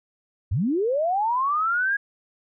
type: linear sweep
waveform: sine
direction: up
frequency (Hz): 73.42 to 1660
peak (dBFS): -20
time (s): 0.51-1.97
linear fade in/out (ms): 10
effects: none